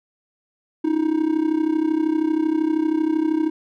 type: tone with amplitude modulation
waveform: triangle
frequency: 314.7 Hz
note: D#4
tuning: 20 cents sharp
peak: -12 dBFS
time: 0.84-3.5 s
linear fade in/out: 10 ms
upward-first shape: sine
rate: 32.8 Hz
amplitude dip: 80%
effects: none